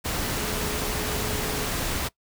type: tone in noise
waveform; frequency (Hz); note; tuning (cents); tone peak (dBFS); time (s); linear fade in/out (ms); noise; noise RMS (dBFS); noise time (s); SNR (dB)
sine; 424.3; G#4; +37; -35; 0.35-1.69; 20; pink; -28; 0.04-2.09; -10
effects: noise-tail reverb RT60 0.1 s tail -21 dB re dry